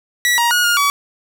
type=tone with pitch steps; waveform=sawtooth; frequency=1943 / 945 / 1447 / 1420 / 1138 Hz; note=B6 / A#5 / F#6 / F6 / C#6; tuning=-29 / +23 / -39 / +28 / +45 cents; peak=-9 dBFS; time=0.25-0.9 s; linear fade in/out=0 ms; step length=130 ms; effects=none